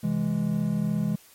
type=chord; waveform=triangle; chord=C augmented; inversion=none; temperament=equal; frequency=130.81 / 164.81 / 207.7 Hz; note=C3 / E3 / G#3; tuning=0 / 0 / 0 cents; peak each=-30 / -25 / -24 dBFS; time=0.03-1.16 s; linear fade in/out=10 ms; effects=white hiss -54 dBFS RMS until 1.34 s + MP3 64 kbps